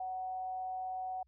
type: tone with amplitude modulation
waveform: sine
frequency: 746 Hz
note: F#5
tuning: 14 cents sharp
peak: -35 dBFS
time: 0-1.23 s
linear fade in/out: 5 ms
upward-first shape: sine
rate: 198 Hz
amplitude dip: 25%
effects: added 64 Hz sine -68 dBFS peak until 1.27 s